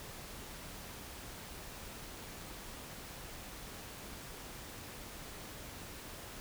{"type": "silence", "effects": ["pink hiss -48 dBFS RMS until 6.4 s"]}